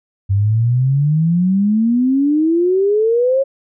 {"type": "exponential sweep", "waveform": "sine", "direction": "up", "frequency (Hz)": [96, 551], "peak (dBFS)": -11, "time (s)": [0.29, 3.44], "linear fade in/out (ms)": 20, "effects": []}